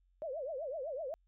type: tone with vibrato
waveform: sine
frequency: 580 Hz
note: D5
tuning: 22 cents flat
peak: -37 dBFS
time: 0.22-1.14 s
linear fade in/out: 0 ms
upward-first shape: triangle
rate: 7.9 Hz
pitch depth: 290 cents each way
effects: added 45 Hz sine -68 dBFS peak until 1.27 s

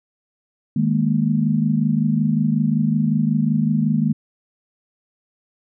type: chord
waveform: sine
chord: D# suspended fourth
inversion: none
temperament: equal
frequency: 155.56 / 207.7 / 233.1 Hz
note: D#3 / G#3 / A#3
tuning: 0 / 0 / 0 cents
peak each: -20 dBFS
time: 0.76-4.13 s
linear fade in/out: 5 ms
effects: none

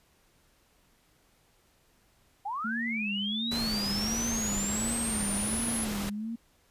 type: linear sweep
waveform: sine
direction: up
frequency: 760 to 10890 Hz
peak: -31 dBFS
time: 2.45-5.85 s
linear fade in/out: 10 ms
type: tone with vibrato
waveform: sine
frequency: 216.5 Hz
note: A3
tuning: 28 cents flat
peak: -32 dBFS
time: 2.64-6.36 s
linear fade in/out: 10 ms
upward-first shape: sine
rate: 1.4 Hz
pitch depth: 130 cents each way
type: noise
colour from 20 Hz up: pink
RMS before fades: -36 dBFS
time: 3.51-6.1 s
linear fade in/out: 10 ms
effects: pink hiss -66 dBFS RMS until 6.7 s + resampled to 32000 Hz

